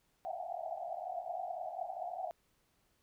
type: band-pass noise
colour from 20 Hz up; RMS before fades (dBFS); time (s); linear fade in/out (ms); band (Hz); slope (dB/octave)
white; -41; 0.25-2.31; 0; 660 to 760; 96
effects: pink hiss -75 dBFS RMS until 3.02 s